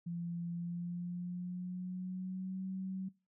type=tone with pitch glide; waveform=sine; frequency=171.4 to 189.08 Hz; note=F3 to F#3; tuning=-32 to +38 cents; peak=-37 dBFS; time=0.06-3.09 s; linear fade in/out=10 ms; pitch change=+170 cents; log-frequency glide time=0.52-2.65 s; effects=noise-tail reverb RT60 0.3 s tail -22 dB re dry